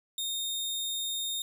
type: tone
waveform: sawtooth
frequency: 3680 Hz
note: A#7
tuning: 23 cents flat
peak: -28 dBFS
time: 0.18-1.42 s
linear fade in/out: 2 ms
effects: none